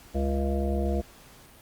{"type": "harmonic tone", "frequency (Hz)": 68.8, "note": "C#2", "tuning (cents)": -12, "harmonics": [1, 3, 5, 7, 9, 10], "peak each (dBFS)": [-26, -31, -33, -34, -36, -36], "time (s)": [0.14, 1.02], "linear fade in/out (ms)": 20, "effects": ["pink hiss -52 dBFS RMS until 1.61 s", "Opus 48 kbps"]}